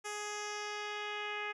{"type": "tone with low-pass filter sweep", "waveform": "10% pulse", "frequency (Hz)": 417.3, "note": "G#4", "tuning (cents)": 8, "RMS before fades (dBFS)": -40, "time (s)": [0.04, 1.53], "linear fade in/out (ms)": 20, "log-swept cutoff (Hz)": [8600, 2400], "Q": 2.2, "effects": []}